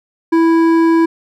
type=tone with hard clipping; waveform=sine; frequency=329.6 Hz; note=E4; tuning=in tune; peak=-10 dBFS; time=0.32-1.06 s; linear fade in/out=10 ms; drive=10 dB; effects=none